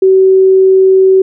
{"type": "tone", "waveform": "sine", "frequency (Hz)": 380, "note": "F#4", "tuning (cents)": 46, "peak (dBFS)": -3, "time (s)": [0.02, 1.22], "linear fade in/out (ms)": 5, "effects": []}